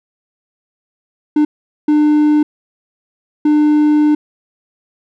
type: tone bursts at uneven times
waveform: triangle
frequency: 300 Hz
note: D4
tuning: 37 cents sharp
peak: -6 dBFS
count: 3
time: 1.36-1.45 / 1.88-2.43 / 3.45-4.15 s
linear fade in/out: 5 ms
effects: none